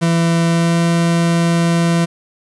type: tone with pitch glide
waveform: 40% pulse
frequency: 167.5 to 168.96 Hz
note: E3 to E3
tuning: +28 to +43 cents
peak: -11 dBFS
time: 0.01-2.06 s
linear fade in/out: 20 ms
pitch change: +15 cents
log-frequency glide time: 0.46-0.81 s
effects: resampled to 24000 Hz + 8-bit